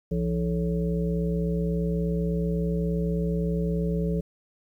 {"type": "harmonic tone with a mistuned harmonic", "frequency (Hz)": 61.74, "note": "B1", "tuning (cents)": 0, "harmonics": [1, 3, 5, 7, 9], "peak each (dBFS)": [-31, -25, -39, -31, -37], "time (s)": [0.11, 4.21], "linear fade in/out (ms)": 10, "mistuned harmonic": 3, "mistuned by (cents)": -150, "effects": ["10-bit"]}